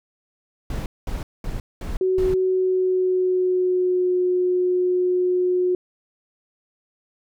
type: noise bursts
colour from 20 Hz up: brown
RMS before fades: -27 dBFS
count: 5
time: 0.7-2.34 s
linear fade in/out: 2 ms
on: 160 ms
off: 210 ms
type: tone with pitch glide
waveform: sine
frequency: 373.7 to 362.6 Hz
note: F#4 to F#4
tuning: +17 to -35 cents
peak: -17 dBFS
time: 2.01-5.75 s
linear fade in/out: 2 ms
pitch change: -52 cents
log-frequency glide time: 2.4-4.17 s
effects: none